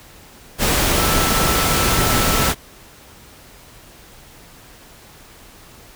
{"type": "tone in noise", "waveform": "sine", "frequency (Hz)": 1324, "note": "E6", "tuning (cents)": 7, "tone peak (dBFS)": -24, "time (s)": [0.94, 2.53], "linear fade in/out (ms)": 50, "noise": "pink", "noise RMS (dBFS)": -17, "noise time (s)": [0.58, 2.55], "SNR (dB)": -10, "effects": ["pink hiss -44 dBFS RMS until 5.95 s"]}